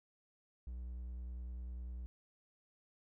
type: tone with vibrato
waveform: triangle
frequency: 61.1 Hz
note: B1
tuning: 18 cents flat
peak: -40 dBFS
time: 0.67-2.06 s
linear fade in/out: 0 ms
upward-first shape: sine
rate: 10 Hz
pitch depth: 24 cents each way
effects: none